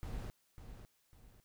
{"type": "noise with echo", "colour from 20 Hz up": "brown", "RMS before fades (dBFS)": -42, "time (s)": [0.03, 0.3], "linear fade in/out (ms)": 0, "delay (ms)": 550, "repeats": 2, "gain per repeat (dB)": -9, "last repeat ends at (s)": 1.4, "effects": ["white hiss -75 dBFS RMS until 1.44 s"]}